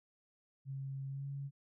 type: tone with pitch glide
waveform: sine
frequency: 135.9 to 139.32 Hz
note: C#3 to C#3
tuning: -34 to +9 cents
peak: -39 dBFS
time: 0.65-1.51 s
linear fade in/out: 50 ms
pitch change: +43 cents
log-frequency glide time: 1.08-1.26 s
effects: none